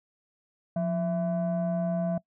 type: tone pair together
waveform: sine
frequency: 176.53 / 664 Hz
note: F3 / E5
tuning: +19 / +12 cents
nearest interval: octave + major seventh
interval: 2293 cents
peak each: -25 / -27 dBFS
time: 0.76-2.18 s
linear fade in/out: 5 ms
effects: noise-tail reverb RT60 0.1 s tail -23 dB re dry + tanh soft clip ceiling -22 dBFS